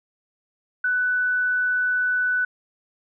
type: tone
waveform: sine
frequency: 1492 Hz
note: F#6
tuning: 14 cents sharp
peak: -19 dBFS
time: 0.84-2.45 s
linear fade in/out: 5 ms
effects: none